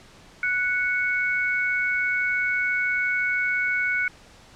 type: tone pair together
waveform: sine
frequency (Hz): 1479.7 / 2217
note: F#6 / C#7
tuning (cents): 0 / 0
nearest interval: perfect fifth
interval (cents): 700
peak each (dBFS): -24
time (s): 0.43-4.08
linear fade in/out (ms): 2
effects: pink hiss -50 dBFS RMS until 4.55 s + low-pass 7000 Hz 12 dB/octave